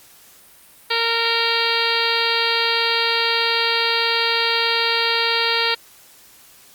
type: harmonic tone with a mistuned harmonic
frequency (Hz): 461.6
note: A#4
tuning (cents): -17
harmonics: 1 / 2 / 3 / 4 / 5 / 6 / 7 / 8 / 9 / 10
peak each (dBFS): -26 / -26 / -26 / -26 / -26 / -26 / -26 / -26 / -26 / -26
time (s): 0.9-5.75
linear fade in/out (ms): 10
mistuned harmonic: 8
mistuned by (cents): +29
effects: white hiss -48 dBFS RMS until 6.74 s + Opus 48 kbps